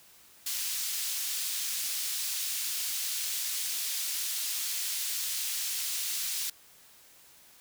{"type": "high-pass noise", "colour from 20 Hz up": "pink", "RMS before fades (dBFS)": -33, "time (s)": [0.46, 6.5], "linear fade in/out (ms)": 5, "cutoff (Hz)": 4000, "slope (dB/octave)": 12, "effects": ["white hiss -57 dBFS RMS until 7.6 s"]}